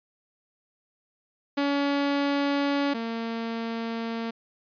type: tone pair in turn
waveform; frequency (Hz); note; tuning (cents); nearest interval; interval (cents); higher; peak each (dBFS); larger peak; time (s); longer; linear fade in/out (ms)
sawtooth; 283 / 228.7; C#4 / A#3; +36 / -33; major third; 369; first; -19 / -25; first; 1.57-2.94 / 2.94-4.31; neither; 10
effects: resampled to 11025 Hz